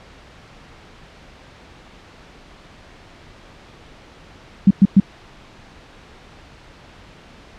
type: tone bursts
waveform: sine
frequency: 195.5 Hz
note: G3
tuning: 4 cents flat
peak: -5 dBFS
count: 3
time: 4.67-5.001 s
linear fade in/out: 5 ms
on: 37 ms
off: 110 ms
effects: pink hiss -44 dBFS RMS until 7.58 s + low-pass 4000 Hz 12 dB/octave